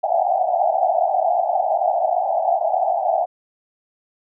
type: band-pass noise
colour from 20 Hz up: pink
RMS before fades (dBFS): -19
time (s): 0.03-3.26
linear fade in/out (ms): 10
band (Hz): 640 to 800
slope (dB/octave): 96
effects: none